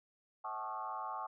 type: tone with frequency modulation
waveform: sine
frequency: 983 Hz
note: B5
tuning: 8 cents flat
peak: -38 dBFS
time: 0.44-1.27 s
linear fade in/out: 10 ms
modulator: 112 Hz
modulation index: 2.4
effects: none